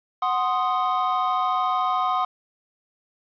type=chord; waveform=triangle; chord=C diminished; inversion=second; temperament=equal; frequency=740 / 1046.5 / 1244.5 Hz; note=Gb5 / C6 / Eb6; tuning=0 / 0 / 0 cents; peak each=-23 dBFS; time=0.22-2.25 s; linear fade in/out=5 ms; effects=resampled to 11025 Hz + 8-bit